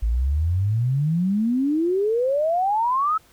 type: exponential sweep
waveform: sine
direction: up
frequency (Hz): 52.8 to 1318.5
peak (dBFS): -18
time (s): 0.02-3.18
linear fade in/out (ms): 10
effects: pink hiss -55 dBFS RMS until 3.32 s